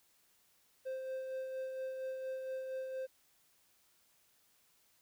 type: tone with tremolo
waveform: triangle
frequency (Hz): 523.3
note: C5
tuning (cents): 0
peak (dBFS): -35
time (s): 0.85-3.07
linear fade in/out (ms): 20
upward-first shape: sine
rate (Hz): 4.3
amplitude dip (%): 35
effects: white hiss -71 dBFS RMS until 5.01 s